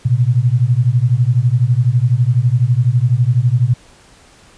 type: beating tone pair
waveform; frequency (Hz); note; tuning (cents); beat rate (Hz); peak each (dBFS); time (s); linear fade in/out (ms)
sine; 116.54 / 128.54; A#2 / C3; 0 / -30; 12; -13; 0.05-3.74; 10
effects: pink hiss -46 dBFS RMS until 4.57 s + resampled to 22050 Hz